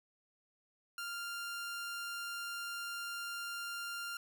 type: tone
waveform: sawtooth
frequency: 1395 Hz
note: F6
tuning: 2 cents flat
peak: -36 dBFS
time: 0.98-4.17 s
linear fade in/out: 2 ms
effects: none